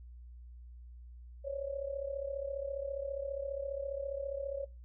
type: tone with amplitude modulation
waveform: sine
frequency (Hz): 554.4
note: C#5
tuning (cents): 0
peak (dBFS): -32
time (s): 1.44-4.66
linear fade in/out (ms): 20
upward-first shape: sine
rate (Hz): 34.8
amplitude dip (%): 75
effects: noise-tail reverb RT60 0.3 s tail -22 dB re dry + added 60 Hz sine -48 dBFS peak until 4.84 s